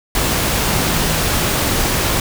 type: tone in noise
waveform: sine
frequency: 158.4 Hz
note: D#3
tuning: 31 cents sharp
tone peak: -23 dBFS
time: 0.65-1.21 s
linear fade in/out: 2 ms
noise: pink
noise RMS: -17 dBFS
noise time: 0.15-2.2 s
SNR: -9 dB
effects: none